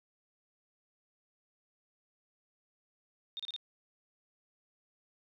sine tone bursts, 3664 Hz, A#7, 31 cents flat, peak -37 dBFS, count 4, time 3.37-3.563 s, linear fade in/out 0 ms, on 25 ms, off 31 ms, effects none

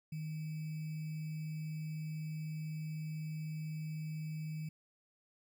sine tone with sample-and-hold, 156 Hz, D#3, 5 cents sharp, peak -38 dBFS, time 0.12-4.69 s, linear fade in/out 5 ms, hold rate 2450 Hz, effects none

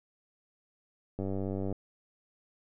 click train, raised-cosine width 2 ms, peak -22 dBFS, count 53, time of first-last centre 1.19-1.726 s, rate 97 Hz, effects none

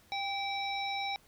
harmonic tone with a mistuned harmonic, 772 Hz, G5, 27 cents flat, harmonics 1 / 3 / 5 / 7, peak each -35 / -38 / -39 / -46 dBFS, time 0.12-1.16 s, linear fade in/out 0 ms, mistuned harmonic 1, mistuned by +47 cents, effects pink hiss -63 dBFS RMS until 1.27 s

